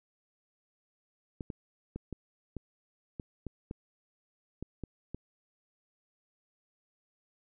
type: clicks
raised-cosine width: 3 ms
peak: -25 dBFS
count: 11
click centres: 1.408 / 1.502 / 1.96 / 2.127 / 2.567 / 3.198 / 3.467 / 3.711 / 4.626 / 4.837 / 5.146 s
effects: none